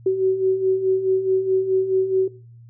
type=beating tone pair; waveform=sine; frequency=375.3 / 380 Hz; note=F#4 / F#4; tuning=+25 / +46 cents; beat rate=4.7 Hz; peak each=-24 / -17 dBFS; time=0.06-2.28 s; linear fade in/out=5 ms; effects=noise-tail reverb RT60 0.4 s tail -19 dB re dry + added 117 Hz sine -42 dBFS peak until 2.69 s